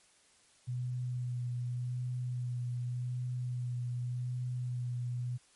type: tone with vibrato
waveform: sine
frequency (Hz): 123.47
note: B2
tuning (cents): 0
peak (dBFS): -33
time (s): 0.67-5.38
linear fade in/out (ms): 20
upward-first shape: sine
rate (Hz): 0.86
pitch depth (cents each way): 17
effects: white hiss -65 dBFS RMS until 5.55 s + MP3 48 kbps